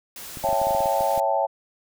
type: noise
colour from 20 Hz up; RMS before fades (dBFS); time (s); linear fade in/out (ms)
white; -38; 0.16-1.2; 2
type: clicks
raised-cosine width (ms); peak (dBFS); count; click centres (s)
3; -24; 12; 0.372 / 0.442 / 0.489 / 0.529 / 0.616 / 0.67 / 0.708 / 0.749 / 0.806 / 0.858 / 1.008 / 1.177
type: chord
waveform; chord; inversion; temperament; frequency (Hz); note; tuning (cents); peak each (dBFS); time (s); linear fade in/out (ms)
sine; A dominant seventh; first; equal; 554.4 / 659.3 / 784 / 880; C#5 / E5 / G5 / A5; 0 / 0 / 0 / 0; -25; 0.43-1.47; 20
effects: none